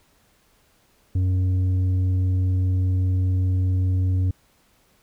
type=tone with tanh clipping; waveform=triangle; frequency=92.5 Hz; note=F#2; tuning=in tune; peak=-19 dBFS; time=1.15-4.31 s; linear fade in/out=5 ms; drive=10 dB; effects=pink hiss -61 dBFS RMS until 5.02 s